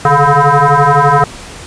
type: tone with frequency modulation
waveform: sine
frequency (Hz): 148.9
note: D3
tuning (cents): +24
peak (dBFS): -5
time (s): 0.05-1.24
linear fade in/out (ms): 2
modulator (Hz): 286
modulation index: 4.5
effects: pink hiss -30 dBFS RMS until 1.66 s + resampled to 22050 Hz